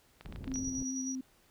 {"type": "clicks", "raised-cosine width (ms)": 0.3, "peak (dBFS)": -32, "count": 8, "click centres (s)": [0.21, 0.259, 0.325, 0.36, 0.443, 0.478, 0.517, 0.558]}
{"type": "low-pass noise", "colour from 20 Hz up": "pink", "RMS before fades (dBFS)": -44, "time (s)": [0.25, 0.83], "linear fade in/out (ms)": 2, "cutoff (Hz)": 250, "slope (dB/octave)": 12}
{"type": "tone with vibrato", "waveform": "sine", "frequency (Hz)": 261.7, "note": "C4", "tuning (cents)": 0, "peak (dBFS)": -35, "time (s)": [0.47, 1.21], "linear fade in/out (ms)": 5, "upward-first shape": "sine", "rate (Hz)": 6.8, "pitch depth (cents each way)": 15}
{"type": "tone with tremolo", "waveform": "sine", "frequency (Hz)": 5800, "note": "F#8", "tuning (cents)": -35, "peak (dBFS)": -36, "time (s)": [0.54, 1.15], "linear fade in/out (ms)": 0, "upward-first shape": "square", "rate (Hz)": 9.5, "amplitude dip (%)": 45}
{"effects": ["pink hiss -66 dBFS RMS until 1.5 s"]}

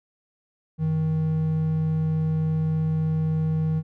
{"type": "tone pair together", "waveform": "triangle", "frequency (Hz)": [94.61, 158], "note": ["F#2", "D#3"], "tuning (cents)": [39, 27], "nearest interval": "major sixth", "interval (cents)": 888, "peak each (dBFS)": [-30, -19], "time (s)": [0.78, 3.83], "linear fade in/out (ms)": 50, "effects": []}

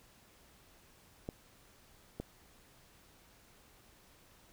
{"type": "clicks", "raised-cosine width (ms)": 2, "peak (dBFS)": -25, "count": 2, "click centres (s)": [1.289, 2.2], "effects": ["pink hiss -63 dBFS RMS until 4.52 s"]}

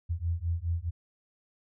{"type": "beating tone pair", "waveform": "sine", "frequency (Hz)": [82.41, 87.21], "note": ["E2", "F2"], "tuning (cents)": [0, -2], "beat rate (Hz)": 4.8, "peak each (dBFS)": -31, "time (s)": [0.09, 0.91], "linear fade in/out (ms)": 20, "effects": []}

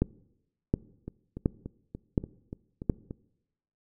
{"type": "two click trains", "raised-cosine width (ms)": 3, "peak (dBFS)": [-10, -24], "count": [5, 8], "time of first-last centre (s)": [[0.02, 2.898], [1.08, 3.109]], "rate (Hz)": [1.39, 3.45], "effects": ["noise-tail reverb RT60 0.9 s tail -22 dB re dry"]}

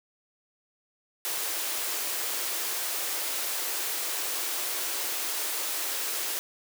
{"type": "high-pass noise", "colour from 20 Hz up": "white", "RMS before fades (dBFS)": -31, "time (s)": [1.25, 6.39], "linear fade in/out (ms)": 0, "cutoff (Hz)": 300, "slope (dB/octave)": 48, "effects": []}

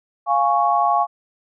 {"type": "chord", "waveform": "sine", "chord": "Db major", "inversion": "first", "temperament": "equal", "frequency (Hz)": [698.5, 830.6, 1108.7], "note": ["F5", "Ab5", "Db6"], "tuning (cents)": [0, 0, 0], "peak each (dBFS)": -19, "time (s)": [0.26, 1.07], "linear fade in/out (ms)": 50, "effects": []}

